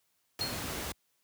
pink noise, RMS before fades -37 dBFS, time 0.39-0.92 s, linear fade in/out 2 ms
sine tone with exponential decay, 4263 Hz, C8, 32 cents sharp, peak -28 dBFS, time 0.41-0.66 s, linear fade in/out 0 ms, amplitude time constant 54 ms
effects white hiss -75 dBFS RMS until 1.23 s + high-pass 60 Hz 12 dB/octave

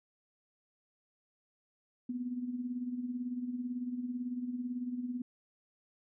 sine tone with tremolo, 246.9 Hz, B3, in tune, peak -32 dBFS, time 2.09-5.22 s, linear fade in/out 5 ms, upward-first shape sine, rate 18 Hz, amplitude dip 60%, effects none

